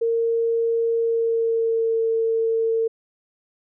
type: tone with pitch glide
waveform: sine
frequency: 460 to 452.1 Hz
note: A#4 to A4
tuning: -23 to +47 cents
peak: -18 dBFS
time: 0.01-2.88 s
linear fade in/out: 10 ms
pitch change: -30 cents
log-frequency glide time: 0.99-2.03 s
effects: none